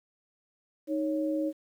sine tone pair together, 311.1 / 554.4 Hz, D#4 / C#5, 0 / 0 cents, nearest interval minor seventh, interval 1000 cents, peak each -28 / -32 dBFS, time 0.87-1.53 s, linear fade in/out 50 ms, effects 10-bit

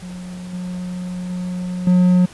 triangle tone with level steps, 180.6 Hz, F#3, 42 cents flat, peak -27 / -22 / -20 / -8 dBFS, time 0.02-2.26 s, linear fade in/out 10 ms, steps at 0.53 / 1.3 / 1.87 s, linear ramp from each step 2 ms, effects pink hiss -42 dBFS RMS until 2.33 s + resampled to 24000 Hz

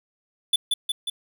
square tone with echo, 3480 Hz, A7, 20 cents flat, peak -17 dBFS, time 0.53-0.56 s, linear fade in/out 5 ms, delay 180 ms, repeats 3, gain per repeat -3 dB, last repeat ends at 1.1 s, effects none

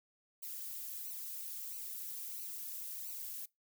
violet noise with flanger, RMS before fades -44 dBFS, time 0.42-3.46 s, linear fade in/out 10 ms, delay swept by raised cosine 0.57 to 3.27 ms, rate 1.5 Hz, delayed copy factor -0.9, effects noise-tail reverb RT60 0.2 s tail -24 dB re dry

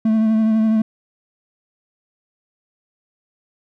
triangle tone with vibrato, 220 Hz, A3, in tune, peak -11 dBFS, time 0.05-0.82 s, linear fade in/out 5 ms, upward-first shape triangle, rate 12 Hz, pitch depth 29 cents each way, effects none

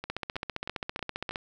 two click trains, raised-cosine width 0.3 ms, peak -20 / -16 dBFS, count 5 / 20, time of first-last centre 0.04-1.31 / 0.1-1.358 s, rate 3.15 / 15.1 Hz, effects none

